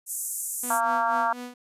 pink band-pass noise, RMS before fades -32 dBFS, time 0.06-0.81 s, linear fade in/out 50 ms, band 7100 to 13000 Hz, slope 48 dB/octave
sawtooth tone with tremolo, 246.2 Hz, B3, 5 cents flat, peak -30 dBFS, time 0.63-1.54 s, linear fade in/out 5 ms, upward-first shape sine, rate 4.1 Hz, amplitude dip 75%
harmonic tone, 230 Hz, A#3, 23 cents flat, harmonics 3 / 4 / 5 / 6 / 7, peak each -28 / -25 / -28 / -29 / -35 dBFS, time 0.7-1.33 s, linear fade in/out 5 ms
effects resampled to 32000 Hz

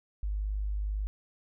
sine tone, 51 Hz, G#1, 31 cents flat, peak -29 dBFS, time 0.23-1.07 s, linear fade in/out 0 ms, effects none

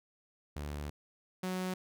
sawtooth tone pair in turn, 73.42 / 184.65 Hz, D2 / F#3, 0 / -3 cents, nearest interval octave + major third, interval 1597 cents, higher second, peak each -34 / -30 dBFS, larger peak second, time 0.56-0.9 / 1.43-1.74 s, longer first, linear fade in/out 5 ms, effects none

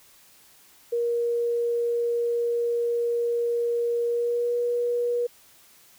sine tone with pitch glide, 472.6 to 480.6 Hz, A#4 to B4, +24 to -47 cents, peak -22 dBFS, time 0.92-5.27 s, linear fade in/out 10 ms, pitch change +29 cents, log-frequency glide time 4.07-4.57 s, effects white hiss -55 dBFS RMS until 5.98 s

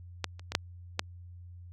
clicks, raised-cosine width 0.2 ms, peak -12 / -30 / -18 / -6 / -9 dBFS, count 5, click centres 0.243 / 0.395 / 0.52 / 0.551 / 0.994 s, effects added 88 Hz sine -45 dBFS peak until 1.72 s + Opus 48 kbps

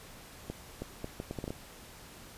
accelerating click train, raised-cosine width 2 ms, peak -23 dBFS, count 9, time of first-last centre 0.5-1.505 s, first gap 320 ms, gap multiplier 0.7, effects pink hiss -51 dBFS RMS until 2.37 s + resampled to 32000 Hz

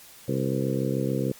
harmonic tone with a mistuned harmonic, 66.8 Hz, C2, 36 cents sharp, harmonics 2 / 3 / 4 / 5 / 6 / 7 / 8, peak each -28 / -30 / -31 / -32 / -33 / -33 / -34 dBFS, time 0.28-1.32 s, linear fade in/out 5 ms, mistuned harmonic 8, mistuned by -58 cents, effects white hiss -49 dBFS RMS until 1.39 s + MP3 96 kbps

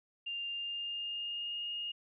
sine tone with pitch glide, 2797 to 2848 Hz, F7 to F7, +2 to +33 cents, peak -36 dBFS, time 0.26-1.92 s, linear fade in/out 10 ms, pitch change +31 cents, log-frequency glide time 0.47-1.62 s, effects none

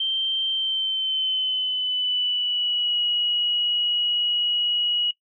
sine tone with pitch glide, 3136 to 2909 Hz, G7 to F#7, 0 to -30 cents, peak -21 dBFS, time 0-5.11 s, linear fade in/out 5 ms, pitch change -130 cents, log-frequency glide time 0.48-2.99 s, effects noise-tail reverb RT60 0.1 s tail -18 dB re dry

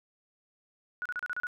sine tone bursts, 1463 Hz, F#6, 20 cents flat, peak -31 dBFS, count 7, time 1.02-1.469 s, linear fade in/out 0 ms, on 35 ms, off 34 ms, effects none

